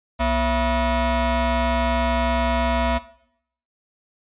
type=ring-modulated tone; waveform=25% pulse; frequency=303.2 Hz; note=D#4; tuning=45 cents flat; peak=-12 dBFS; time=0.19-2.99 s; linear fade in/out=20 ms; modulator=366 Hz; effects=noise-tail reverb RT60 0.7 s tail -18 dB re dry + resampled to 8000 Hz